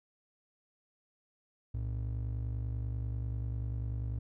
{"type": "ring-modulated tone", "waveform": "triangle", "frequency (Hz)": 88.5, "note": "F2", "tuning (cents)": 23, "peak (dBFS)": -28, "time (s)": [1.74, 4.19], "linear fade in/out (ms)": 5, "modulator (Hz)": 25.1, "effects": []}